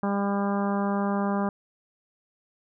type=harmonic tone; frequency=200.2 Hz; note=G3; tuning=37 cents sharp; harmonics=1 / 2 / 3 / 4 / 5 / 6 / 7 / 8; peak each=-25 / -33 / -33 / -33 / -35 / -36 / -42 / -43 dBFS; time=0.03-1.49 s; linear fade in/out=2 ms; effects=none